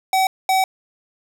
square tone bursts at uneven times, 760 Hz, F#5, 46 cents sharp, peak -15 dBFS, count 2, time 0.13-0.27 / 0.49-0.64 s, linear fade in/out 2 ms, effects none

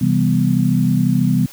sine chord, C major seventh, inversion none, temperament equal with one note detuned, 130.81 / 164.81 / 197.02 / 246.9 Hz, C3 / E3 / G3 / B3, 0 / 0 / +9 / 0 cents, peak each -18 dBFS, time 0.01-1.46 s, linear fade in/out 5 ms, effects white hiss -40 dBFS RMS until 1.52 s + high-pass 60 Hz 12 dB/octave

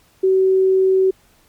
sine tone, 379.1 Hz, F#4, 42 cents sharp, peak -11 dBFS, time 0.23-1.11 s, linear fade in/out 10 ms, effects pink hiss -55 dBFS RMS until 1.48 s + MP3 96 kbps

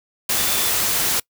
sine tone in noise, 3516 Hz, A7, 2 cents flat, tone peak -30 dBFS, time 0.37-0.69 s, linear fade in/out 5 ms, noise white, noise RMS -20 dBFS, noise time 0.29-1.2 s, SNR -13 dB, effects noise-tail reverb RT60 0.1 s tail -25 dB re dry

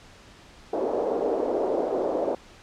white band-pass noise, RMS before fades -26 dBFS, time 0.73-2.35 s, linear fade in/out 2 ms, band 340 to 580 Hz, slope 24 dB/octave, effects pink hiss -50 dBFS RMS until 2.62 s + low-pass 6000 Hz 12 dB/octave

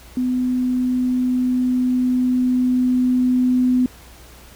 sine tone with level ramp, 251.8 Hz, B3, 34 cents sharp, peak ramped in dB -17 to -13 dBFS, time 0.17-3.86 s, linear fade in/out 2 ms, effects added 60 Hz sine -44 dBFS peak until 4.55 s + pink hiss -45 dBFS RMS until 4.55 s

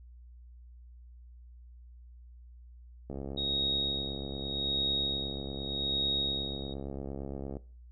click train, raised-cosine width 2 ms, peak -26 dBFS, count 308, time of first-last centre 3.1-7.569 s, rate 68.7 Hz
sine tone with tremolo, 3764 Hz, A#7, 16 cents sharp, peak -27 dBFS, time 3.37-6.74 s, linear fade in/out 10 ms, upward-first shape sine, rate 0.83 Hz, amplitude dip 85%
effects noise-tail reverb RT60 0.4 s tail -19 dB re dry + added 60 Hz sine -49 dBFS peak until 7.91 s

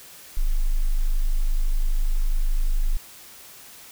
sine tone, 25.96 Hz, G#0, in tune, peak -17 dBFS, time 0.37-2.97 s, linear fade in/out 0 ms, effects white hiss -45 dBFS RMS until 3.91 s

